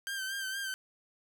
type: tone with vibrato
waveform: sawtooth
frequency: 1568 Hz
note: G6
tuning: in tune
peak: -31 dBFS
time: 0.07-0.74 s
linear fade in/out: 0 ms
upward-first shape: sine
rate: 4.3 Hz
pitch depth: 43 cents each way
effects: none